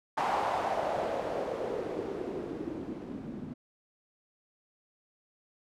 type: noise with low-pass filter sweep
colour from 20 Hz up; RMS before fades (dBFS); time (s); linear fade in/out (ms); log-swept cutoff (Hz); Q
blue; -34; 0.17-3.54; 10; 900 to 220; 3.1
effects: none